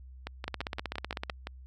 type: two click trains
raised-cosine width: 0.3 ms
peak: -17 / -20 dBFS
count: 14 / 8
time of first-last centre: 0.48-1.298 / 0.27-1.471 s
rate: 15.9 / 5.83 Hz
effects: added 64 Hz sine -46 dBFS peak until 1.66 s